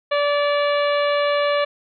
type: harmonic tone with a mistuned harmonic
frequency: 579 Hz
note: D5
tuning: 25 cents flat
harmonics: 1 / 2 / 3 / 4 / 5 / 6 / 7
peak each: -18 / -24 / -28 / -30 / -32 / -34 / -35 dBFS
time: 0.11-1.65 s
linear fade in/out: 10 ms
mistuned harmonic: 5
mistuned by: -20 cents
effects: none